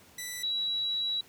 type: tone pair in turn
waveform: 10% pulse / sine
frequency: 1975 / 3902 Hz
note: B6 / B7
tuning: 0 / -22 cents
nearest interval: octave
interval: 1178 cents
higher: second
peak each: -27 / -28 dBFS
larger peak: first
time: 0.18-0.43 / 0.43-1.21 s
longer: second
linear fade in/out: 5 ms
effects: pink hiss -57 dBFS RMS until 1.28 s + high-pass 80 Hz 12 dB/octave